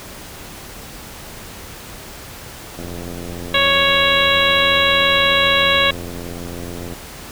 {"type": "click train", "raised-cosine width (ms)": 2, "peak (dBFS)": -18, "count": 360, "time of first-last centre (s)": [2.79, 6.935], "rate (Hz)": 86.6}
{"type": "harmonic tone", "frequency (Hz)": 554.4, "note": "C#5", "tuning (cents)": 0, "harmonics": [1, 2, 3, 4, 5, 6, 7], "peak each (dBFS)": [-20, -20, -20, -20, -20, -20, -20], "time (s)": [3.54, 5.91], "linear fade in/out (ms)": 5}
{"effects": ["pink hiss -35 dBFS RMS until 7.31 s"]}